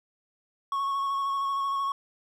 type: tone with vibrato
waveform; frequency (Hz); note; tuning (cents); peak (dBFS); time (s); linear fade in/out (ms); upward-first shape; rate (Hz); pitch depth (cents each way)
triangle; 1103; C#6; -9; -24; 0.72-1.92; 2; square; 13; 15
effects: none